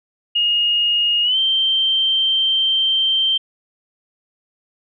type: tone with pitch glide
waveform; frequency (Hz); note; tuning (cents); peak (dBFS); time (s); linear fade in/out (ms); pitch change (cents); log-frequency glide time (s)
sine; 2858 to 3135; F7 to G7; +39 to -1; -14; 0.35-3.38; 10; +160; 1.23-1.38
effects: none